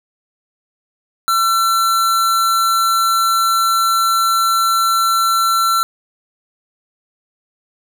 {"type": "tone", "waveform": "square", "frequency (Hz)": 1350, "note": "E6", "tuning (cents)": 41, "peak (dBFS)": -13, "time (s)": [1.28, 5.83], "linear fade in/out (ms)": 0, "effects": []}